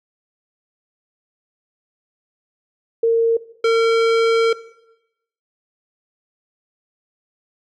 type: tone pair in turn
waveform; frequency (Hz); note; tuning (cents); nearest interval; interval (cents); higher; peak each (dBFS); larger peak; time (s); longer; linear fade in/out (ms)
sine / square; 458.3 / 455.8; A#4 / A#4; -29 / -39; unison; 10; first; -12 / -13; first; 3.03-3.37 / 3.64-4.53; second; 5
effects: noise-tail reverb RT60 0.9 s tail -18 dB re dry + low-pass 4000 Hz 12 dB/octave